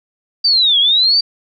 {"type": "linear two-way sweep", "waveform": "sine", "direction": "down then up", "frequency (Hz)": [4699, 3227, 4699], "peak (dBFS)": -9, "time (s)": [0.44, 1.21], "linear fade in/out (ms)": 10, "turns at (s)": 0.79, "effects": []}